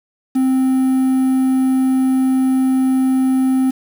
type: tone with quantisation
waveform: triangle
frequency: 261.6 Hz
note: C4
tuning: in tune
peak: -10 dBFS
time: 0.35-3.71 s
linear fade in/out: 10 ms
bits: 6
effects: none